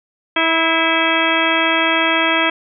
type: harmonic tone with a mistuned harmonic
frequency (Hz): 326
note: E4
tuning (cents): -19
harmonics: 1 / 2 / 3 / 4 / 5 / 6 / 7 / 8 / 10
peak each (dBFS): -22 / -22 / -22 / -22 / -22 / -22 / -22 / -22 / -22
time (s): 0.36-2.5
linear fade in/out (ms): 5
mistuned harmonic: 6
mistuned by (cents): +42
effects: none